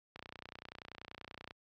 click train, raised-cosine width 0.3 ms, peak -30 dBFS, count 42, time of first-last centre 0.16-1.509 s, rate 30.4 Hz, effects high-pass 60 Hz 12 dB/octave + AAC 64 kbps

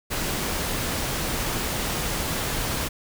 pink noise, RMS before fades -27 dBFS, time 0.1-2.89 s, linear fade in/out 20 ms, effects none

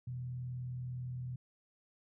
sine tone with frequency modulation, 125.2 Hz, B2, 24 cents sharp, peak -38 dBFS, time 0.07-1.36 s, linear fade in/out 5 ms, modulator 39.8 Hz, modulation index 0.35, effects none

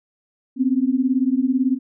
sine beating tone pair, 250.9 / 268.9 Hz, B3 / C4, +28 / +47 cents, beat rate 18 Hz, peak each -19 dBFS, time 0.56-1.79 s, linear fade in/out 50 ms, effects none

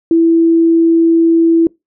sine tone, 331 Hz, E4, 7 cents sharp, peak -6 dBFS, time 0.11-1.67 s, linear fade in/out 2 ms, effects noise-tail reverb RT60 0.2 s tail -25 dB re dry

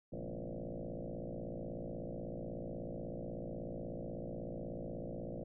sine tone with frequency modulation, 179.4 Hz, F3, 47 cents sharp, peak -40 dBFS, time 0.12-5.44 s, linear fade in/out 10 ms, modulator 56.3 Hz, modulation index 7.7, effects none

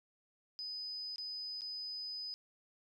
sine tone with dropouts, 5000 Hz, D#8, 8 cents sharp, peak -40 dBFS, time 0.59-2.34 s, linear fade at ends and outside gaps 0 ms, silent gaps 1.159-1.182 / 1.609-1.618 s, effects 12-bit

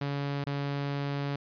sawtooth tone with dropouts, 141.6 Hz, C#3, 37 cents sharp, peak -26 dBFS, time 0.01-1.36 s, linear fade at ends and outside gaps 5 ms, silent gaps 0.441-0.466 s, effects resampled to 11025 Hz

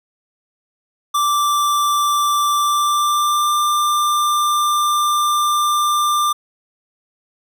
square tone with pitch glide, 1173 to 1190.1 Hz, D6 to D6, -2 to +23 cents, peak -15 dBFS, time 1.14-6.33 s, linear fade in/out 10 ms, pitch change +25 cents, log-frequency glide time 2.56-3.56 s, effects none

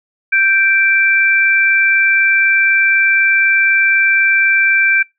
sine tone pair together, 1568 / 2344 Hz, G6 / D7, 0 / -4 cents, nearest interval perfect fifth, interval 696 cents, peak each -12 dBFS, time 0.32-5.03 s, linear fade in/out 10 ms, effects noise-tail reverb RT60 0.2 s tail -24 dB re dry

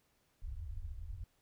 pink low-pass noise, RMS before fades -43 dBFS, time 0.42-1.24 s, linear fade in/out 5 ms, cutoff 100 Hz, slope 96 dB/octave, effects pink hiss -75 dBFS RMS until 1.41 s

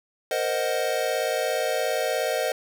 square chord, C half-diminished seventh, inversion third, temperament equal, 466.2 / 523.3 / 622.3 / 740 Hz, Bb4 / C5 / Eb5 / Gb5, 0 / 0 / 0 / 0 cents, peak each -31 / -29 / -28 / -32 dBFS, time 0.31-2.52 s, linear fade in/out 2 ms, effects none

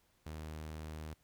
sawtooth tone, 77.78 Hz, D#2, in tune, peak -39 dBFS, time 0.26-1.14 s, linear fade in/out 5 ms, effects pink hiss -73 dBFS RMS until 1.23 s

